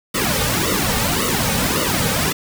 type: noise with flanger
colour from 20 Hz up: pink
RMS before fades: -19 dBFS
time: 0.14-2.33 s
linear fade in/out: 10 ms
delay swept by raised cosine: 1.2 to 3 ms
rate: 1.8 Hz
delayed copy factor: -0.9
effects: none